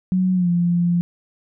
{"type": "tone with pitch glide", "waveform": "sine", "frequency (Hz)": [185, 173.61], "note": ["F#3", "F3"], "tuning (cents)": [0, -10], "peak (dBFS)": -15, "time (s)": [0.12, 1.01], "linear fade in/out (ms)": 0, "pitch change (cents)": -110, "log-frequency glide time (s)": [0.34, 0.49], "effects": []}